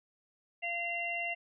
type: harmonic tone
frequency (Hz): 689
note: F5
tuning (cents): -24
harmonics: 1 / 3 / 4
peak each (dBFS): -39 / -37 / -36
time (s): 0.62-1.35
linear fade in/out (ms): 20
effects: none